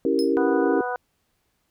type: chord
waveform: sine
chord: C# diminished seventh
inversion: none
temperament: equal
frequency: 277.2 / 329.6 / 392 / 466.2 Hz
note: C#4 / E4 / G4 / Bb4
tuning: 0 / 0 / 0 / 0 cents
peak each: -24 dBFS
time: 0.05-0.81 s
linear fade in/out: 2 ms
type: tone with exponential decay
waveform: 40% pulse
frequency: 5160 Hz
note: E8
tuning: 38 cents flat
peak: -26 dBFS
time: 0.19-0.34 s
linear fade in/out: 0 ms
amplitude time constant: 31 ms
type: harmonic tone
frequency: 246.9 Hz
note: B3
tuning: in tune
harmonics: 2 / 3 / 4 / 5 / 6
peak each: -30 / -29 / -32 / -37 / -32 dBFS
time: 0.37-0.96 s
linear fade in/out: 0 ms
effects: pink hiss -71 dBFS RMS until 1.7 s